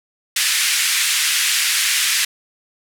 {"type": "band-pass noise", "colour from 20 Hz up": "pink", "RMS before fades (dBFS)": -18, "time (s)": [0.36, 2.25], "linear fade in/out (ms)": 5, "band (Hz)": [1800, 12000], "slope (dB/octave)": 24, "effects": []}